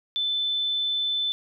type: tone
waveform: sine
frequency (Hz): 3520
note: A7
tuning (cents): 0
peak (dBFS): -23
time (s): 0.16-1.32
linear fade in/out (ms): 0
effects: none